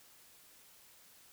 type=silence; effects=white hiss -61 dBFS RMS until 1.32 s